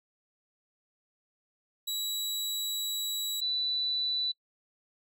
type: tone pair in turn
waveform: sawtooth / sine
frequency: 3900 / 3973 Hz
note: B7 / B7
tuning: -23 / +10 cents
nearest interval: unison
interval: 33 cents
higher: second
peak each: -28 dBFS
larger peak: neither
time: 1.87-3.41 / 3.41-4.32 s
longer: first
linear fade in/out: 10 ms
effects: noise-tail reverb RT60 0.1 s tail -25 dB re dry